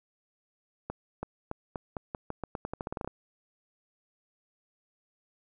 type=accelerating click train; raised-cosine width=1 ms; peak=-20 dBFS; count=18; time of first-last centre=0.9-3.076 s; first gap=330 ms; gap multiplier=0.86; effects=none